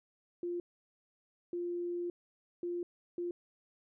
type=tone bursts at uneven times; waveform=sine; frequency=349.2 Hz; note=F4; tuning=in tune; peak=-34 dBFS; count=4; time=0.43-0.6 / 1.53-2.1 / 2.63-2.83 / 3.18-3.31 s; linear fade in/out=2 ms; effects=none